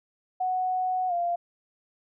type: tone with pitch glide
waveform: sine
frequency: 740 to 694.4 Hz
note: F#5 to F5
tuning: 0 to -10 cents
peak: -24 dBFS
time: 0.4-1.36 s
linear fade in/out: 10 ms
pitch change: -110 cents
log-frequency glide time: 1.08-1.13 s
effects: none